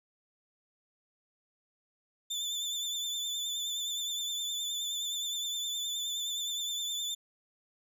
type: tone with vibrato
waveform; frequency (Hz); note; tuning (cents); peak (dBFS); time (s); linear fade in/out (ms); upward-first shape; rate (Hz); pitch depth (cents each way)
30% pulse; 3528; A7; +4; -30; 2.3-7.15; 10; triangle; 9.6; 46
effects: none